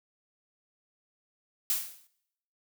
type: noise with exponential decay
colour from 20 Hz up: blue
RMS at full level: -25 dBFS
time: 1.7-2.07 s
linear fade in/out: 1 ms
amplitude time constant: 79 ms
effects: noise-tail reverb RT60 0.8 s tail -22 dB re dry